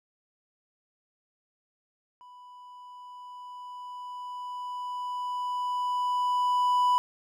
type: tone with level ramp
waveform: triangle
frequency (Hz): 990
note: B5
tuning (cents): +4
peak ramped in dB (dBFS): -46 to -18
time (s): 2.21-6.98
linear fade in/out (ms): 0
effects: none